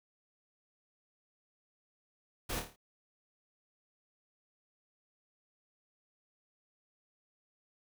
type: noise with echo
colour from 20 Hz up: pink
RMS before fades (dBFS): -37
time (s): 2.49-2.6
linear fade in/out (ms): 10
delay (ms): 27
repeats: 6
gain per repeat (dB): -5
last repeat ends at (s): 2.762
effects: none